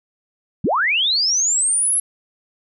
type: linear sweep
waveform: sine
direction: up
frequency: 116.54 to 11175 Hz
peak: -15 dBFS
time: 0.64-2 s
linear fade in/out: 5 ms
effects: none